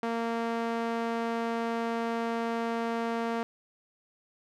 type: tone with band-pass filter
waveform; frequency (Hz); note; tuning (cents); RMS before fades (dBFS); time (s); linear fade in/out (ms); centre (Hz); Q
sawtooth; 230.6; A#3; -19; -31; 0.03-3.43; 0; 770; 0.63
effects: none